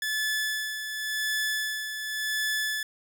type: tone with tremolo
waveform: sawtooth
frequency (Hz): 1730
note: A6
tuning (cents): -30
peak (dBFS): -22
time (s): 0.02-2.83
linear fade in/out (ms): 2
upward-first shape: sine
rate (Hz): 0.91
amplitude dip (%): 55
effects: none